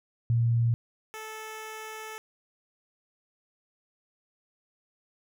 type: tone pair in turn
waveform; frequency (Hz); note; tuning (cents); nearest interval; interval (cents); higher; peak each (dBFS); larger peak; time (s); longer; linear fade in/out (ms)
sine / 10% pulse; 117 / 436.7; A#2 / A4; +7 / -13; octave + major seventh; 2280; second; -21 / -30; first; 0.3-0.74 / 1.14-2.18; second; 0
effects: none